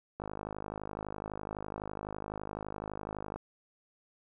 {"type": "click train", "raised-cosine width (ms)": 1, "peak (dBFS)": -24, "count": 165, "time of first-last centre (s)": [0.2, 3.36], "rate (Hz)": 51.9, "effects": []}